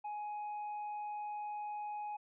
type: tone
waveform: triangle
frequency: 836 Hz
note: G#5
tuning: 11 cents sharp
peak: -37 dBFS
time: 0.04-2.17 s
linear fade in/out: 10 ms
effects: resampled to 8000 Hz